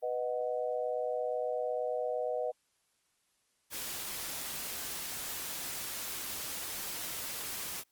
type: chord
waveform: sine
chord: B major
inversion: none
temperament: equal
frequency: 493.9 / 622.3 / 740 Hz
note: B4 / D#5 / F#5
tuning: 0 / 0 / 0 cents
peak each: -34 / -35 / -39 dBFS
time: 0.02-2.52 s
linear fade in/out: 20 ms
type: noise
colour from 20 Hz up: white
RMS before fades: -39 dBFS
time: 3.7-7.84 s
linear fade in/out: 50 ms
effects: white hiss -75 dBFS RMS until 7.91 s + Opus 32 kbps

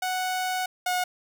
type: tone pair in turn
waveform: sawtooth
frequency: 740 / 726.4 Hz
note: F#5 / F#5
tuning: 0 / -32 cents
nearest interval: unison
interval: 32 cents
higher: first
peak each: -22 / -20 dBFS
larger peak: second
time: 0.02-0.66 / 0.86-1.04 s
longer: first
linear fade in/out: 5 ms
effects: none

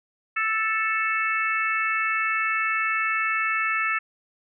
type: harmonic tone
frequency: 440 Hz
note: A4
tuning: in tune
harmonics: 3 / 4 / 5 / 6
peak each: -26 / -27 / -28 / -29 dBFS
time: 0.36-3.99 s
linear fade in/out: 10 ms
effects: none

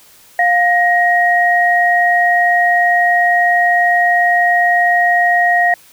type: tone pair together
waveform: sine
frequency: 705 / 1882.1 Hz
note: F5 / A#6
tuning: +16 / +16 cents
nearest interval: octave + perfect fourth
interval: 1700 cents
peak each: -12 dBFS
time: 0.39-5.74 s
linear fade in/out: 2 ms
effects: white hiss -45 dBFS RMS until 5.92 s

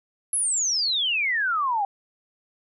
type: exponential sweep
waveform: sine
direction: down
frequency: 11175 to 774 Hz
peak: -21 dBFS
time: 0.33-1.85 s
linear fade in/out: 2 ms
effects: none

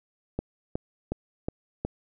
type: click train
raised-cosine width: 2 ms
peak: -15 dBFS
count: 5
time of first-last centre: 0.39-1.85 s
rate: 2.74 Hz
effects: none

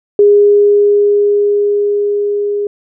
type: tone with level ramp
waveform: sine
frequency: 410 Hz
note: G#4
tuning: 22 cents flat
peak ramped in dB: -3 to -13 dBFS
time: 0.19-2.67 s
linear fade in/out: 2 ms
effects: none

